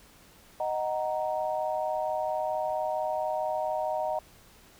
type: chord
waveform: sine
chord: D# minor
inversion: none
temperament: just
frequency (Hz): 622.3 / 746.7 / 933.4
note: D#5 / F#5 / A#5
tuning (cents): 0 / +16 / +2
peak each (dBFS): -30 / -32 / -34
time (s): 0.6-4.19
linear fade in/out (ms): 2
effects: pink hiss -56 dBFS RMS until 4.79 s